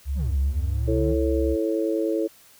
sine tone with vibrato, 68.7 Hz, C#2, 15 cents flat, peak -23 dBFS, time 0.05-1.57 s, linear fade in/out 50 ms, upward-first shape sine, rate 2 Hz, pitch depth 12 cents each way
triangle exponential two-way sweep, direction down then up, 216.5 to 64.2 to 166.7 Hz, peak -25 dBFS, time 0.15-1.16 s, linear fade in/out 50 ms, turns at 0.38 s
harmonic tone, 110 Hz, A2, in tune, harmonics 3 / 4 / 5, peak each -24 / -26 / -28 dBFS, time 0.87-2.28 s, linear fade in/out 20 ms
effects white hiss -53 dBFS RMS until 2.59 s

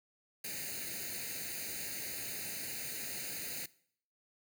white noise with comb filter, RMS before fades -41 dBFS, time 0.44-3.66 s, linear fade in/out 5 ms, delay 0.45 ms, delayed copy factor +0.9, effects noise-tail reverb RT60 0.6 s tail -20 dB re dry + high-pass 80 Hz 12 dB/octave

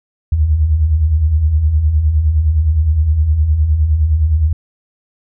sine beating tone pair, 69.3 / 79 Hz, C#2 / D#2, 0 / +27 cents, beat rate 9.7 Hz, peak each -19 / -10 dBFS, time 0.32-4.53 s, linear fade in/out 5 ms, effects none

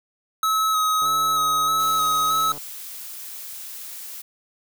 square tone with vibrato, 1280 Hz, D#6, 49 cents sharp, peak -19 dBFS, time 0.43-2.52 s, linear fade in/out 2 ms, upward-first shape square, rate 1.6 Hz, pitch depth 17 cents each way
click train, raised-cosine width 1 ms, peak -27 dBFS, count 227, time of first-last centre 1.02-2.579 s, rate 145 Hz
blue noise, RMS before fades -36 dBFS, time 1.79-4.22 s, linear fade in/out 10 ms
effects none

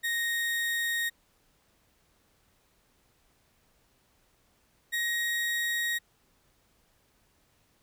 35% pulse tone pair in turn, 1864.7 / 1883.1 Hz, A#6 / A#6, 0 / +17 cents, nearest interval unison, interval 17 cents, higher second, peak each -26 dBFS, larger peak neither, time 0.03-1.1 / 4.92-5.99 s, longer neither, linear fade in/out 20 ms, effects pink hiss -68 dBFS RMS until 7.82 s

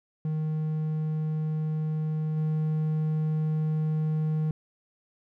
triangle tone with level steps, 155.56 Hz, D#3, in tune, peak -24 / -22 dBFS, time 0.25-4.51 s, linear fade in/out 2 ms, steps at 2.36 s, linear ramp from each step 20 ms, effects none

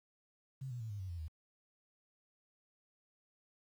sine tone with pitch steps, 132.9 / 121.87 / 111.76 / 102.48 / 93.97 / 86.17 / 79.02 Hz, C3 / B2 / A2 / G#2 / F#2 / F2 / D#2, +27 / -23 / +27 / -23 / +27 / -23 / +27 cents, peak -40 dBFS, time 0.61-1.282 s, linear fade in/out 10 ms, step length 96 ms, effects 11-bit

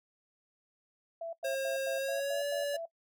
sine tone bursts, 666 Hz, E5, 18 cents sharp, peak -36 dBFS, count 8, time 1.21-2.856 s, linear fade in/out 5 ms, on 120 ms, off 98 ms
square tone with pitch glide, 538 to 573.3 Hz, C5 to D5, +48 to -42 cents, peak -32 dBFS, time 1.44-2.77 s, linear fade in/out 10 ms, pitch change +110 cents, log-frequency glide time 1.97-2.45 s
effects noise-tail reverb RT60 0.1 s tail -20 dB re dry

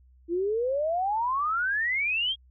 sine exponential sweep, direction up, 329.6 to 3303 Hz, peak -24 dBFS, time 0.28-2.36 s, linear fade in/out 50 ms, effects added 63 Hz sine -54 dBFS peak until 2.5 s

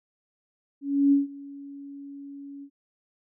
sine tone with ADSR envelope, 280.6 Hz, C#4, 21 cents sharp, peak -15 dBFS, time 0.81-2.7 s, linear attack 310 ms, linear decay 150 ms, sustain -23 dB, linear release 71 ms, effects none

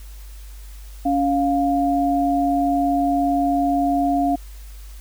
sine tone pair together, 280.4 / 702 Hz, C#4 / F5, +20 / +9 cents, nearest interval octave + major third, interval 1589 cents, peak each -19 dBFS, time 1.05-4.36 s, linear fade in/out 10 ms, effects added 50 Hz sine -35 dBFS peak until 5 s + white hiss -49 dBFS RMS until 5 s

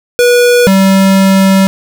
square tone pair in turn, 486.1 / 192.91 Hz, B4 / G3, -28 / -27 cents, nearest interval octave + major third, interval 1599 cents, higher first, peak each -5 dBFS, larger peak neither, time 0.19-0.67 / 0.67-1.67 s, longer second, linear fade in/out 0 ms, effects none

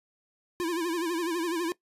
square tone with vibrato, 338.8 Hz, E4, 48 cents sharp, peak -28 dBFS, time 0.6-1.72 s, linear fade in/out 0 ms, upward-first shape sine, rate 12 Hz, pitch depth 100 cents each way, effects noise-tail reverb RT60 0.1 s tail -19 dB re dry + resampled to 32000 Hz

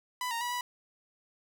sawtooth tone with pitch steps, 996 / 928 / 973 / 982 Hz, B5 / A#5 / B5 / B5, +14 / -8 / -26 / -10 cents, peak -28 dBFS, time 0.21-0.61 s, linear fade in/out 2 ms, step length 100 ms, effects none

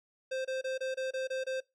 square tone bursts, 523.3 Hz, C5, in tune, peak -33 dBFS, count 8, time 0.31-1.605 s, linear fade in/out 10 ms, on 140 ms, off 25 ms, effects noise-tail reverb RT60 0.2 s tail -21 dB re dry + low-pass 6000 Hz 12 dB/octave

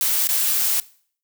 blue noise with dropouts, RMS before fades -20 dBFS, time 0.01-0.8 s, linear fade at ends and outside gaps 1 ms, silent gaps 0.273-0.289 s, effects noise-tail reverb RT60 0.5 s tail -20 dB re dry

